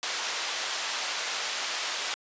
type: band-pass noise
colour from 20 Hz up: white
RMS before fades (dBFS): -32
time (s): 0.03-2.14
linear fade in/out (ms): 0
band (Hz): 630 to 5400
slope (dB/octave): 12
effects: resampled to 16000 Hz